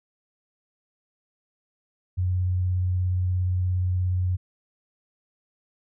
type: tone with vibrato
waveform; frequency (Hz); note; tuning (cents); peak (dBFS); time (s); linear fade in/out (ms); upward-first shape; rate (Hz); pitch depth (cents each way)
sine; 91.1; F#2; -26; -21; 2.17-4.37; 20; sine; 17; 13
effects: none